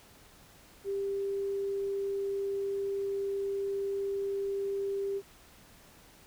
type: tone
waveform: sine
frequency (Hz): 395.6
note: G4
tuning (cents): +16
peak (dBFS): -30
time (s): 0.84-5.22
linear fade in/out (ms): 50
effects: pink hiss -57 dBFS RMS until 6.26 s